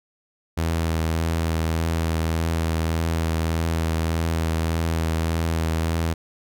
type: tone with vibrato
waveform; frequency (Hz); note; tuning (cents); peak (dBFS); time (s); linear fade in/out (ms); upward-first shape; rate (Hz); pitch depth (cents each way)
sawtooth; 81.6; E2; -17; -17; 0.57-6.14; 10; triangle; 1.7; 22
effects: none